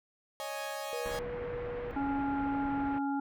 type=chord; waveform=sawtooth; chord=C# suspended second; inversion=none; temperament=equal; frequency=554.4 / 622.3 / 830.6 Hz; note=C#5 / D#5 / G#5; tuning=0 / 0 / 0 cents; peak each=-37 dBFS; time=0.4-1.19 s; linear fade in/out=0 ms
type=tone; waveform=sine; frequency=484.8 Hz; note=B4; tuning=32 cents flat; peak=-36 dBFS; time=0.93-1.91 s; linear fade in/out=0 ms
type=low-pass noise; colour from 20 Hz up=pink; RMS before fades=-43 dBFS; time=1.05-2.99 s; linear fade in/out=10 ms; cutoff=2200 Hz; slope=24 dB/octave
type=harmonic tone; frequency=278.5 Hz; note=C#4; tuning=8 cents sharp; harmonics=1 / 3 / 5; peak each=-31 / -35 / -43 dBFS; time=1.96-3.2 s; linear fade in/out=5 ms
effects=none